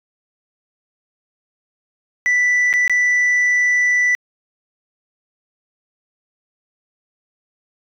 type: tone with dropouts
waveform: sine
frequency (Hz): 1975.5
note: B6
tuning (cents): 0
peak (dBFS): -10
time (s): 2.26-4.15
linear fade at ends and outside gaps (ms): 0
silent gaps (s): 2.729-2.738 / 2.878-2.897
effects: tanh soft clip ceiling -12 dBFS